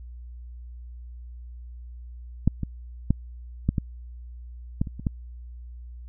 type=clicks; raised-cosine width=5 ms; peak=-6 / -15 / -7 / -8 / -11 / -10 / -23 / -23 / -11 dBFS; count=9; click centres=2.476 / 2.633 / 3.106 / 3.69 / 3.782 / 4.815 / 4.872 / 4.996 / 5.068 s; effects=added 60 Hz sine -38 dBFS peak until 6.08 s